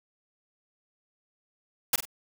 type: noise with echo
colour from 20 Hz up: white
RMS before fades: -22 dBFS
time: 1.93-1.96 s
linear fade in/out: 5 ms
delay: 47 ms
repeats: 2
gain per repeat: -10 dB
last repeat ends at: 2.054 s
effects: none